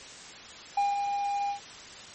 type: tone with ADSR envelope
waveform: triangle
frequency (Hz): 807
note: G#5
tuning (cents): -50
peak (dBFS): -20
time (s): 0.77-1.6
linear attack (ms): 6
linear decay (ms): 180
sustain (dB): -5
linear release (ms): 110
effects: white hiss -45 dBFS RMS until 2.14 s + MP3 32 kbps